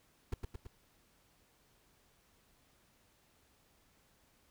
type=noise with echo; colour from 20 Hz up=brown; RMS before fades=-33 dBFS; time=0.32-0.34 s; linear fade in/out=5 ms; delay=110 ms; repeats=3; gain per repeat=-4 dB; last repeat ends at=0.67 s; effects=pink hiss -70 dBFS RMS until 4.5 s